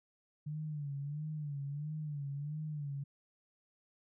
sine tone with vibrato, 147.1 Hz, D3, 3 cents sharp, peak -37 dBFS, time 0.46-3.04 s, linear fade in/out 10 ms, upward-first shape sine, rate 1.5 Hz, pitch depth 89 cents each way, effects none

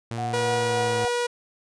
sawtooth tone with pitch glide, 115.6 to 112.18 Hz, A#2 to A2, -14 to +34 cents, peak -25 dBFS, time 0.11-1.05 s, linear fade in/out 0 ms, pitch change -52 cents, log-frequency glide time 0.53-0.9 s
sine tone with tremolo, 733 Hz, F#5, 16 cents flat, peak -26 dBFS, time 0.18-1.08 s, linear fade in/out 2 ms, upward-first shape triangle, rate 3.6 Hz, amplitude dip 70%
sawtooth tone, 482.7 Hz, B4, 40 cents flat, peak -19 dBFS, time 0.33-1.27 s, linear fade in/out 10 ms
effects resampled to 22050 Hz

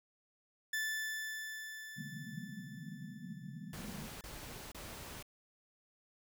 40% pulse tone with exponential decay, 1752 Hz, A6, 8 cents flat, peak -33 dBFS, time 0.73-4.41 s, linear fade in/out 5 ms, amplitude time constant 800 ms
white band-pass noise, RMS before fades -47 dBFS, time 1.96-4.08 s, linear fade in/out 20 ms, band 130 to 240 Hz, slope 96 dB/octave
pink noise bursts, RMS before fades -48 dBFS, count 3, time 3.73-5.226 s, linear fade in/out 2 ms, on 480 ms, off 28 ms
effects none

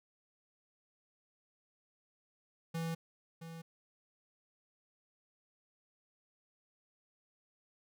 square tone with echo, 164.81 Hz, E3, in tune, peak -36 dBFS, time 2.74-2.95 s, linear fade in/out 10 ms, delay 670 ms, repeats 1, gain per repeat -10 dB, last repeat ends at 3.62 s, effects none

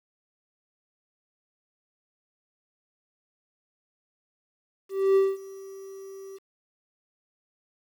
triangle tone with ADSR envelope, 388.2 Hz, G4, 17 cents flat, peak -14 dBFS, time 4.89-6.39 s, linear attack 270 ms, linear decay 210 ms, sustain -23 dB, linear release 29 ms, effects 9-bit

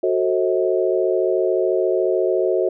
sine chord, F# diminished seventh, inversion none, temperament just, 370 / 444 / 532.8 / 639.4 Hz, F#4 / A4 / C5 / Eb5, 0 / +16 / +31 / +47 cents, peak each -19 / -23 / -23 / -23 dBFS, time 0.03-2.69 s, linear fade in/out 5 ms, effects none

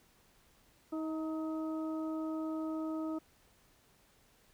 harmonic tone with a mistuned harmonic, 316.7 Hz, D#4, 31 cents sharp, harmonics 1 / 2 / 3 / 4, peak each -35 / -44 / -52 / -48 dBFS, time 0.92-3.19 s, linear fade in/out 10 ms, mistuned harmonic 3, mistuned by -40 cents, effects pink hiss -67 dBFS RMS until 4.53 s

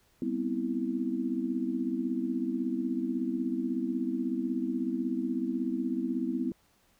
sine chord, C major seventh, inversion second, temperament just, 196.22 / 245.3 / 261.6 / 327 Hz, G3 / B3 / C4 / E4, +2 / -12 / 0 / -14 cents, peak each -38 / -32 / -34 / -34 dBFS, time 0.22-6.52 s, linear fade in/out 2 ms, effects pink hiss -67 dBFS RMS until 6.99 s

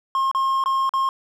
triangle tone with dropouts, 1071 Hz, C6, 40 cents sharp, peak -16 dBFS, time 0.15-1.09 s, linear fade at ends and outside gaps 1 ms, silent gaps 0.314-0.348 / 0.639-0.659 / 0.893-0.937 s, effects none

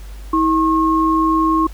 sine tone pair together, 321.4 / 1081 Hz, E4 / C#6, -44 / -44 cents, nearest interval octave + major sixth, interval 2100 cents, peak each -15 dBFS, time 0.33-1.67 s, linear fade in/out 5 ms, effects added 50 Hz sine -30 dBFS peak until 1.73 s + pink hiss -45 dBFS RMS until 1.73 s

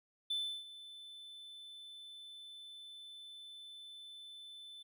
triangle tone with ADSR envelope, 3520 Hz, A7, in tune, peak -31 dBFS, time 0.3-4.83 s, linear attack 8 ms, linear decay 330 ms, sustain -17 dB, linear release 11 ms, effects tanh soft clip ceiling -27 dBFS

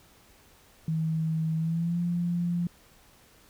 sine tone with pitch glide, 160 to 173.48 Hz, D#3 to F3, +49 to -11 cents, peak -25 dBFS, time 0.88-2.67 s, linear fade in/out 2 ms, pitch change +140 cents, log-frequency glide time 1.57-1.99 s, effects pink hiss -58 dBFS RMS until 3.49 s

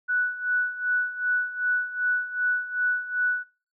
sine tone with tremolo, 1480 Hz, F#6, in tune, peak -20 dBFS, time 0.08-3.44 s, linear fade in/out 20 ms, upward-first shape sine, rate 2.6 Hz, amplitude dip 80%, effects noise-tail reverb RT60 0.4 s tail -24 dB re dry

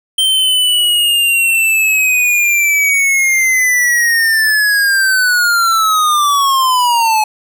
square linear sweep, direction down, 3136 to 850 Hz, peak -10 dBFS, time 0.18-7.24 s, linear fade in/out 5 ms, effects 7-bit

